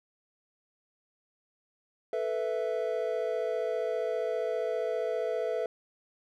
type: chord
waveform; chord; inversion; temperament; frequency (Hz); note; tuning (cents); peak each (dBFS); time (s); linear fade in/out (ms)
triangle; A suspended second; none; just; 440 / 495 / 660; A4 / B4 / E5; 0 / +4 / +2; -31; 2.13-5.66; 2
effects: none